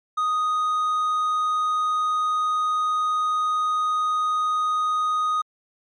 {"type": "tone", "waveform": "triangle", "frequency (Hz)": 1244.5, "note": "D#6", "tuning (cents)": 0, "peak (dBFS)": -18, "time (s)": [0.17, 5.42], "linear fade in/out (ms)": 10, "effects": ["MP3 48 kbps"]}